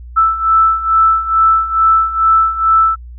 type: beating tone pair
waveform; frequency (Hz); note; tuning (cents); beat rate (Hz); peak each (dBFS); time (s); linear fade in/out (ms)
sine; 1318.5 / 1320.8; E6 / E6; 0 / +3; 2.3; -14 / -10; 0.16-2.96; 20
effects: added 60 Hz sine -29 dBFS peak until 3.18 s